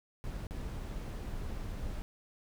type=noise with dropouts; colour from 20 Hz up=brown; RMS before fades=-39 dBFS; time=0.24-2.02 s; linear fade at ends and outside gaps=0 ms; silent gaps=0.469-0.509 s; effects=none

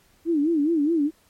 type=tone with vibrato; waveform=sine; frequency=311.1 Hz; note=D#4; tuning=in tune; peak=-18 dBFS; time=0.25-1.11 s; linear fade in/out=50 ms; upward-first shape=sine; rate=4.8 Hz; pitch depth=160 cents each way; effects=pink hiss -60 dBFS RMS until 1.29 s + MP3 64 kbps

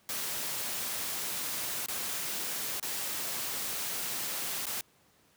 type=noise with dropouts; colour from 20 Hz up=white; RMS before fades=-35 dBFS; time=0.09-4.81 s; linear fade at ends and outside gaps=1 ms; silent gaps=1.861-1.884 / 2.799-2.827 / 4.656-4.667 s; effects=pink hiss -65 dBFS RMS until 5.36 s + high-pass 100 Hz 12 dB/octave

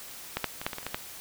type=clicks; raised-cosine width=0.3 ms; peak=-12 / -10 / -20 / -11 / -18 / -19 / -27 / -16 / -13 dBFS; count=9; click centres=0.37 / 0.443 / 0.615 / 0.665 / 0.732 / 0.784 / 0.83 / 0.866 / 0.945 s; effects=white hiss -44 dBFS RMS until 1.2 s

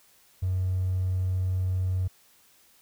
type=tone with hard clipping; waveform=triangle; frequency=92.5 Hz; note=F#2; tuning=in tune; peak=-24 dBFS; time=0.42-2.08 s; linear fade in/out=10 ms; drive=3 dB; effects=white hiss -60 dBFS RMS until 2.81 s

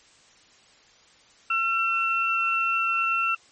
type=tone pair together; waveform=sine; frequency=1351 / 2702 Hz; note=E6 / E7; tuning=+42 / +42 cents; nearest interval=octave; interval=1200 cents; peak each=-24 dBFS; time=1.5-3.35 s; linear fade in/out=5 ms; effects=white hiss -56 dBFS RMS until 3.51 s + MP3 32 kbps

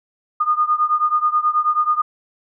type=beating tone pair; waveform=sine; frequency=1220 / 1229.3 Hz; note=D#6 / D#6; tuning=-34 / -21 cents; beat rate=9.3 Hz; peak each=-17 / -19 dBFS; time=0.4-2.02 s; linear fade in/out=10 ms; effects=none

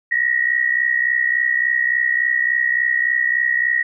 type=tone pair together; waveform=sine; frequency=1864.7 / 1928.2 Hz; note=A#6 / B6; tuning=0 / -42 cents; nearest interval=minor second; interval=58 cents; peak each=-18 dBFS; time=0.11-3.83 s; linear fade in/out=10 ms; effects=none

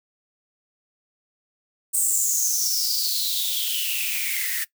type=noise with high-pass filter sweep; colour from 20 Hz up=blue; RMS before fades=-24 dBFS; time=1.93-4.65 s; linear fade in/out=20 ms; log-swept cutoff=8500 to 1800 Hz; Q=8.6; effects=noise-tail reverb RT60 0.1 s tail -19 dB re dry

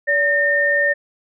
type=tone pair together; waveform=sine; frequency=573.6 / 1821 Hz; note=D5 / A#6; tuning=-41 / -41 cents; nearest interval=octave + minor sixth; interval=2000 cents; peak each=-20 / -15 dBFS; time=0.07-0.94 s; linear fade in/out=20 ms; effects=none

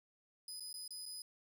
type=tone with dropouts; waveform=25% pulse; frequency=4995 Hz; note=D#8; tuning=6 cents sharp; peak=-40 dBFS; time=0.48-1.22 s; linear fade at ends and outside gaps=2 ms; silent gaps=0.598-0.605 / 0.729-0.74 / 0.878-0.906 / 1.056-1.061 s; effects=none

